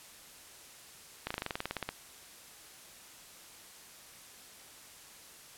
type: slowing click train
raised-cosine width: 0.3 ms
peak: -18 dBFS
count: 14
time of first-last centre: 1.27-1.89 s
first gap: 35 ms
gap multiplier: 1.05
effects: white hiss -53 dBFS RMS until 5.57 s + low-pass 12000 Hz 12 dB/octave